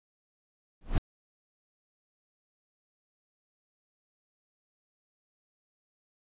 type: noise with exponential growth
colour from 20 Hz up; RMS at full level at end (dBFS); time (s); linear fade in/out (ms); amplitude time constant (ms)
brown; -19; 0.81-0.98; 1; 36
effects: resampled to 8000 Hz